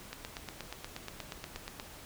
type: click train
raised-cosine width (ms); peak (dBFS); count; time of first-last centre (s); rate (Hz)
0.2; -22; 15; 0.13-1.799; 8.39
effects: pink hiss -50 dBFS RMS until 2.05 s